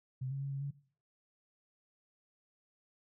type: tone with pitch steps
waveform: sine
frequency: 130 / 137.1 / 138.7 / 137.5 / 141.3 Hz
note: C3 / C#3 / C#3 / C#3 / C#3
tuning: -11 / -19 / +1 / -14 / +34 cents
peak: -35 dBFS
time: 0.21-0.71 s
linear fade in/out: 10 ms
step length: 100 ms
effects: noise-tail reverb RT60 0.5 s tail -19 dB re dry